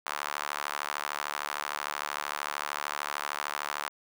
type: tone with high-pass filter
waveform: sawtooth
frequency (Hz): 73.2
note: D2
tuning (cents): -5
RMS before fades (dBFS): -35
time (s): 0.06-3.89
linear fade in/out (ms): 0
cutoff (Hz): 1100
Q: 1.9
effects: none